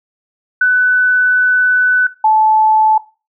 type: tone pair in turn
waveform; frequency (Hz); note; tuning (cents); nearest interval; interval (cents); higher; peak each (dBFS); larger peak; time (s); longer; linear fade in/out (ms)
sine; 1497 / 869.3; F#6 / A5; +20 / -21; major sixth; 941; first; -7; neither; 0.61-2.07 / 2.24-2.98; first; 5
effects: noise-tail reverb RT60 0.3 s tail -17 dB re dry